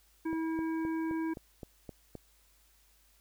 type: harmonic tone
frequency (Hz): 323.5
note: E4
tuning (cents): -32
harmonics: 1 / 3 / 5 / 7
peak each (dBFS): -31 / -43 / -47 / -52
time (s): 0.25-1.34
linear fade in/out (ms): 10
type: click train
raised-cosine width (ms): 2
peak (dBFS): -29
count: 8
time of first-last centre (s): 0.33-2.153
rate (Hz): 3.84
effects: added 51 Hz sine -67 dBFS peak until 3.2 s + white hiss -67 dBFS RMS until 3.2 s